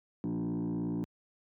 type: tone with frequency modulation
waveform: sine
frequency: 233.1 Hz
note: A#3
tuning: in tune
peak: -28 dBFS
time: 0.24-1.04 s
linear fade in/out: 0 ms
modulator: 57.1 Hz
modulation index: 1.7
effects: tanh soft clip ceiling -30 dBFS + high-pass 80 Hz 12 dB/octave